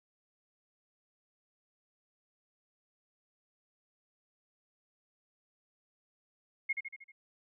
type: tone with echo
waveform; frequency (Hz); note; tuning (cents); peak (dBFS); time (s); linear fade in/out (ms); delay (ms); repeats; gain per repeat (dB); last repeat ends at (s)
sine; 2151; C7; +47; -28; 6.69-6.73; 10; 78; 5; -5; 7.12
effects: none